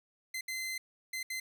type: tone bursts at uneven times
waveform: sawtooth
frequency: 2064 Hz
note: C7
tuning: 24 cents flat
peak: -32 dBFS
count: 4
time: 0.34-0.41 / 0.48-0.78 / 1.13-1.23 / 1.3-1.4 s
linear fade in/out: 5 ms
effects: none